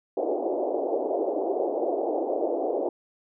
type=band-pass noise; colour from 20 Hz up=pink; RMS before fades=-27 dBFS; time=0.17-2.89 s; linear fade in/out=2 ms; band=320 to 740 Hz; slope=48 dB/octave; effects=none